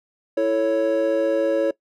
triangle chord, A major, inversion second, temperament equal, 329.6 / 440 / 554.4 Hz, E4 / A4 / C#5, 0 / 0 / 0 cents, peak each -22 / -23 / -17 dBFS, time 0.37-1.71 s, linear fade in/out 5 ms, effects noise-tail reverb RT60 0.1 s tail -20 dB re dry

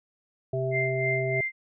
harmonic tone, 130.81 Hz, C3, in tune, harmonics 1 / 3 / 5, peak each -29 / -30 / -30 dBFS, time 0.53-1.41 s, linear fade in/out 5 ms
sine tone with tremolo, 2093 Hz, C7, in tune, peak -25 dBFS, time 0.71-1.52 s, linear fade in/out 50 ms, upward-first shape sine, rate 3.2 Hz, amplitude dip 70%
effects none

